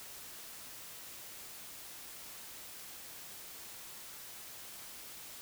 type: silence
effects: white hiss -49 dBFS RMS until 5.41 s